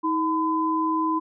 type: tone pair together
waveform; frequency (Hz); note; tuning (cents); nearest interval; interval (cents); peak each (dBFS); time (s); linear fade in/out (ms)
sine; 318.7 / 1011.8; D#4 / B5; +42 / +42; octave + minor sixth; 2000; -24 / -23; 0.03-1.2; 20
effects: none